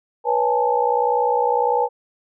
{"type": "tone cluster", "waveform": "sine", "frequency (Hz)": [486.5, 548, 825, 885], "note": ["B4", "C#5", "G#5", "A5"], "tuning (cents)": [-26, -20, -12, 10], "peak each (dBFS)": [-20, -27, -21, -21], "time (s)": [0.24, 1.89], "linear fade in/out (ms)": 50, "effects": []}